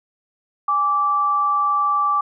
sine tone pair together, 824 / 1165.3 Hz, G#5 / D6, -14 / -14 cents, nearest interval tritone, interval 600 cents, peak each -26 / -16 dBFS, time 0.68-2.21 s, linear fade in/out 5 ms, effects none

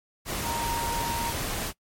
sine tone in noise, 932.3 Hz, A#5, in tune, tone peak -29 dBFS, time 0.42-1.34 s, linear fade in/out 50 ms, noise pink, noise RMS -31 dBFS, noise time 0.25-1.73 s, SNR -1 dB, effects noise-tail reverb RT60 0.1 s tail -22 dB re dry + MP3 64 kbps

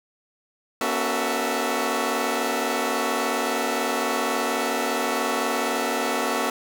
15% pulse tone cluster, 240.2 / 279.3 / 372.1 / 446.1 / 657 Hz, B3 / C#4 / F#4 / A4 / E5, -48 / +13 / +10 / +24 / -6 cents, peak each -23 dBFS, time 0.81-6.5 s, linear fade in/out 2 ms, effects none

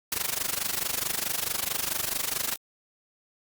white noise with amplitude modulation, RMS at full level -26 dBFS, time 0.12-2.56 s, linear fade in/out 2 ms, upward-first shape sine, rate 24.6 Hz, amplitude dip 85%, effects Opus 48 kbps

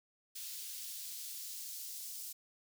white noise with high-pass filter sweep, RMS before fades -45 dBFS, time 0.35-2.33 s, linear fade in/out 10 ms, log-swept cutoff 3500 to 5400 Hz, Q 1, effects none

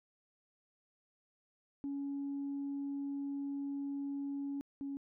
sine tone pair in turn, 280.1 / 278 Hz, C#4 / C#4, +18 / +5 cents, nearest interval unison, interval 13 cents, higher first, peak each -35 / -37 dBFS, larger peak first, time 1.84-4.61 / 4.81-4.97 s, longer first, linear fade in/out 0 ms, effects tanh soft clip ceiling -33 dBFS

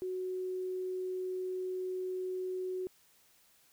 sine tone, 370 Hz, F#4, in tune, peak -34 dBFS, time 0.02-2.87 s, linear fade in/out 0 ms, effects white hiss -66 dBFS RMS until 3.72 s

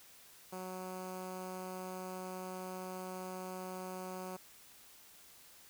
10% pulse tone with notch filter, 185 Hz, F#3, in tune, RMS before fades -44 dBFS, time 0.52-4.37 s, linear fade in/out 10 ms, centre 3400 Hz, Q 0.86, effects white hiss -59 dBFS RMS until 5.69 s

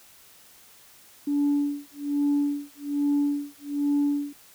sine tone with tremolo, 287.7 Hz, D4, 36 cents flat, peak -18 dBFS, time 1.27-4.33 s, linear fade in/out 5 ms, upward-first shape sine, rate 1.2 Hz, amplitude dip 100%, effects tanh soft clip ceiling -17 dBFS + white hiss -53 dBFS RMS until 4.54 s

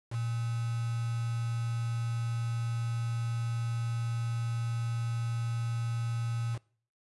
sine tone with quantisation, 116.54 Hz, A#2, in tune, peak -30 dBFS, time 0.1-6.59 s, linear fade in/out 50 ms, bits 7, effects noise-tail reverb RT60 0.5 s tail -24 dB re dry + resampled to 24000 Hz

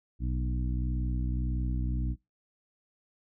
harmonic tone with a mistuned harmonic, 61.74 Hz, B1, in tune, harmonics 1 / 2 / 3 / 4 / 5, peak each -29 / -35 / -39 / -41 / -43 dBFS, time 0.19-2.16 s, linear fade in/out 50 ms, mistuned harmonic 1, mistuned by -55 cents, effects noise-tail reverb RT60 0.2 s tail -22 dB re dry

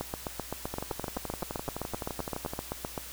two click trains, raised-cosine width 1 ms, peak -20 / -18 dBFS, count 22 / 24, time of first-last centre 0.74-2.535 / 0.01-2.978 s, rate 11.7 / 7.75 Hz, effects added 60 Hz sine -51 dBFS peak until 3.12 s + white hiss -44 dBFS RMS until 3.12 s

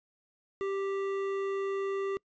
sine tone with hard clipping, 392 Hz, G4, in tune, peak -32 dBFS, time 0.61-2.17 s, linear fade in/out 0 ms, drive 12 dB, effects noise-tail reverb RT60 0.1 s tail -25 dB re dry + resampled to 16000 Hz

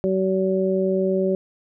harmonic tone, 189.6 Hz, F#3, 43 cents sharp, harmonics 1 / 2 / 3, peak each -23 / -21 / -24 dBFS, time 0.04-1.35 s, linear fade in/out 0 ms, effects none

